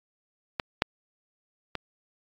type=clicks; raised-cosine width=0.3 ms; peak=-11 / -6 / -15 dBFS; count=3; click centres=0.598 / 0.821 / 1.753 s; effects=AAC 48 kbps